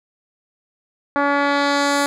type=tone with low-pass filter sweep; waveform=10% pulse; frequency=284.1 Hz; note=C#4; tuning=43 cents sharp; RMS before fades=-18 dBFS; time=1.16-2.06 s; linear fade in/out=0 ms; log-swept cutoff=1400 to 11000 Hz; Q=1.1; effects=none